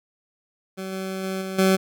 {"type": "tone with level steps", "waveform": "20% pulse", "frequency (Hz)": 190, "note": "F#3", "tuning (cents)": 46, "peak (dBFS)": [-25, -23, -21, -24, -11], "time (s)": [0.77, 1.77], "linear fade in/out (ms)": 20, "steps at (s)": [0.92, 1.23, 1.41, 1.58], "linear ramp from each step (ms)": 10, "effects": []}